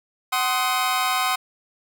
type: chord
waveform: sawtooth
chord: C diminished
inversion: second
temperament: just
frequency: 753.5 / 1046.5 / 1255.8 Hz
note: Gb5 / C6 / Eb6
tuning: +31 / 0 / +16 cents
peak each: -21 dBFS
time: 0.32-1.36 s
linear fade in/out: 10 ms
effects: none